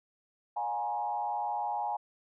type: tone with frequency modulation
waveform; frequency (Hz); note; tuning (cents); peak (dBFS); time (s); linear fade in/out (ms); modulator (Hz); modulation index
sine; 830; G#5; -1; -30; 0.56-1.97; 10; 114; 1
effects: none